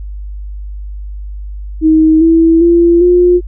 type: tone with pitch steps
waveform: sine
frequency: 315.6 / 328.2 / 341.4 / 355.1 Hz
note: D#4 / E4 / F4 / F4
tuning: +25 / -8 / -39 / +29 cents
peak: -4 dBFS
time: 1.81-3.41 s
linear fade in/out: 50 ms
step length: 400 ms
effects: added 50 Hz sine -21 dBFS peak until 3.47 s